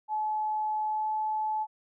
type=tone with pitch glide; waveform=sine; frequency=858 to 863 Hz; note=A5 to A5; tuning=-44 to -34 cents; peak=-27 dBFS; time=0.08-1.67 s; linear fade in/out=50 ms; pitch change=+10 cents; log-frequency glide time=0.86-1.08 s; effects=none